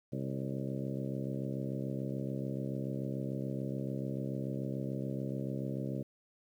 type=harmonic tone with a mistuned harmonic; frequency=66.9 Hz; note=C2; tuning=39 cents sharp; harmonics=2 / 3 / 4 / 5 / 6 / 7 / 8 / 9; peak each=-38 / -40 / -42 / -44 / -47 / -48 / -47 / -50 dBFS; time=0.12-6.03 s; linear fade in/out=10 ms; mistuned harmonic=8; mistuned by=+34 cents; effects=11-bit